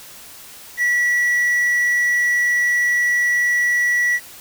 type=tone with quantisation; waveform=triangle; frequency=1944 Hz; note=B6; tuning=28 cents flat; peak=-13 dBFS; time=0.77-4.2 s; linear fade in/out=50 ms; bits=7; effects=white hiss -40 dBFS RMS until 4.4 s